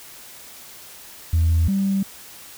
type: tone pair in turn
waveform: sine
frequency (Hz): 82.41 / 195.27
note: E2 / G3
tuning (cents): 0 / -6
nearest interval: octave + minor third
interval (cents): 1494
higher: second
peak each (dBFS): -13 / -17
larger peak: first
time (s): 1.33-1.68 / 1.68-2.03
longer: neither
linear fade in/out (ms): 5
effects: tanh soft clip ceiling -12 dBFS + white hiss -42 dBFS RMS until 2.57 s